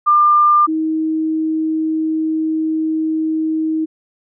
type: tone pair in turn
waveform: sine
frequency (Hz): 1197 / 316.4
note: D6 / D#4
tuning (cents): +33 / +29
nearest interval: octave + major seventh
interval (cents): 2304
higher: first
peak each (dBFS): -8 / -15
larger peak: first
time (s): 0.06-0.67 / 0.67-3.86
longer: second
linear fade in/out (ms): 20
effects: none

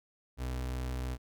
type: tone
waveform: 35% pulse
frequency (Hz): 63.1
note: B1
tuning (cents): +38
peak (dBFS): -32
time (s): 0.37-1.18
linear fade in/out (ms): 50
effects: none

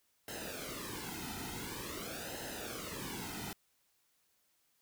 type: noise with flanger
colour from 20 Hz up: pink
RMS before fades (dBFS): -43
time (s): 0.28-3.53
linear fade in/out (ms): 2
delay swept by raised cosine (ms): 0.86 to 1.8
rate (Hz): 0.47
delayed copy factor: -0.8
effects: white hiss -75 dBFS RMS until 4.81 s

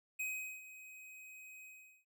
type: tone with ADSR envelope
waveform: square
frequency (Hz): 2522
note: D#7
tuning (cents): +23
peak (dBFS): -37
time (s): 0.19-2.05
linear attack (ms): 11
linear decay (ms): 410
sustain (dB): -15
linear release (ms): 410
effects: none

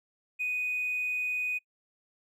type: tone with hard clipping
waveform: sine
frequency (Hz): 2489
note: D#7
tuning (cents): 0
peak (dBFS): -29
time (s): 0.39-1.59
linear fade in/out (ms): 20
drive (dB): 1
effects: noise-tail reverb RT60 0.1 s tail -23 dB re dry

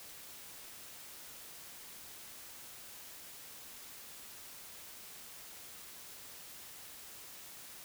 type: silence
effects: white hiss -51 dBFS RMS until 7.84 s

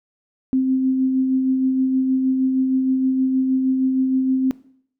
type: tone with tremolo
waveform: sine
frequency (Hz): 261.6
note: C4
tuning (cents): 0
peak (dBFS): -14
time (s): 0.53-4.51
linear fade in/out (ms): 0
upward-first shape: sine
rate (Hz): 6.4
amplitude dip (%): 30
effects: noise-tail reverb RT60 0.6 s tail -19 dB re dry

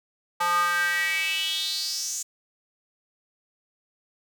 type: tone with high-pass filter sweep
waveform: square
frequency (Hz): 174.61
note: F3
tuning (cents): 0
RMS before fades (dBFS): -26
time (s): 0.4-2.23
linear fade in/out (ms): 10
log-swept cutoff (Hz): 1000 to 7000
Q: 5.8
effects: none

